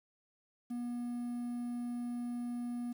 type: tone with quantisation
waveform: triangle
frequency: 241.3 Hz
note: B3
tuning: 40 cents flat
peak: -34 dBFS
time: 0.7-2.93 s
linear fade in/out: 10 ms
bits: 10
effects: none